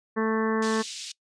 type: harmonic tone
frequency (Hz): 220.8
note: A3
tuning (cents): +6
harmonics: 1 / 2 / 3 / 4 / 5 / 6 / 7 / 8 / 9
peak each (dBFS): -26 / -26 / -40 / -36 / -32 / -41 / -39 / -35 / -45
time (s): 0.16-0.83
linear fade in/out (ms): 20
type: band-pass noise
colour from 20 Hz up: pink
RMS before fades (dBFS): -38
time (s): 0.62-1.12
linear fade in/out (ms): 5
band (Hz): 3100 to 7600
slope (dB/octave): 24
effects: noise-tail reverb RT60 0.1 s tail -22 dB re dry + resampled to 22050 Hz